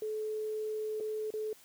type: tone with dropouts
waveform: sine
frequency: 431.3 Hz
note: A4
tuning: 35 cents flat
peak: -33 dBFS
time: 0.02-1.53 s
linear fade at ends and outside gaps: 2 ms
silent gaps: 1.001-1.006 / 1.305-1.338 s
effects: white hiss -59 dBFS RMS until 1.64 s